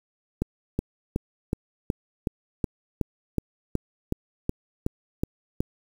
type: click train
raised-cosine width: 3 ms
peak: -11 dBFS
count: 15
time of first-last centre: 0.42-5.605 s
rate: 2.7 Hz
effects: 7-bit